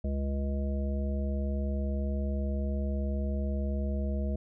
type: harmonic tone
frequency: 69.3 Hz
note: C#2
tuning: in tune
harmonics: 1 / 3 / 5 / 7 / 9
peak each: -29 / -35 / -44 / -44 / -41 dBFS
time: 0.04-4.36 s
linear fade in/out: 5 ms
effects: none